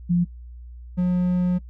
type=tone pair in turn; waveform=sine / triangle; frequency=174.61 / 179.62 Hz; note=F3 / F3; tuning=0 / +49 cents; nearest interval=unison; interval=49 cents; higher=second; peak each=-16 dBFS; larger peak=neither; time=0.09-0.25 / 0.97-1.59 s; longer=second; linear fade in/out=20 ms; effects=noise-tail reverb RT60 0.1 s tail -26 dB re dry + added 60 Hz sine -37 dBFS peak until 1.69 s